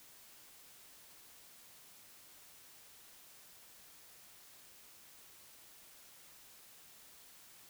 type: silence
effects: white hiss -59 dBFS RMS until 7.69 s